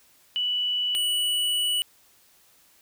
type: tone pair in turn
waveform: sine / square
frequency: 2960 / 2949 Hz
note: F#7 / F#7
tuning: 0 / -6 cents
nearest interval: unison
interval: 6 cents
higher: first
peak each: -23 dBFS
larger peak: neither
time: 0.36-0.95 / 0.95-1.82 s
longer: second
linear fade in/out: 0 ms
effects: white hiss -59 dBFS RMS until 2.81 s